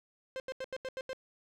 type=tone bursts; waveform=45% pulse; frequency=523.3 Hz; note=C5; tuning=in tune; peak=-36 dBFS; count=7; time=0.36-1.131 s; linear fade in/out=0 ms; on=39 ms; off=83 ms; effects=low-pass 5000 Hz 12 dB/octave + 11-bit